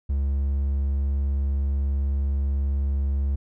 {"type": "tone", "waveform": "triangle", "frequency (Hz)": 69.3, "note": "C#2", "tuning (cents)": 0, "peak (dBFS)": -19, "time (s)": [0.09, 3.36], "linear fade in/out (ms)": 10, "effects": []}